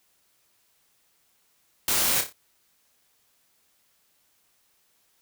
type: noise with echo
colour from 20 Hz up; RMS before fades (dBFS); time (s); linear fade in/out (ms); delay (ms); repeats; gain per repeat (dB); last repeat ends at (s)
white; -24; 1.88-2.21; 2; 29; 4; -7; 2.326
effects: white hiss -67 dBFS RMS until 5.21 s